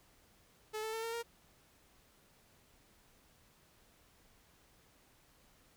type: tone with pitch steps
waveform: sawtooth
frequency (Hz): 431.5 / 440.1 / 448.8 / 457.7 / 466.8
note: A4 / A4 / A4 / A#4 / A#4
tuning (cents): -34 / 0 / +34 / -32 / +2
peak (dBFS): -34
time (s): 0.73-1.23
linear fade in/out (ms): 20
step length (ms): 100
effects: pink hiss -67 dBFS RMS until 5.76 s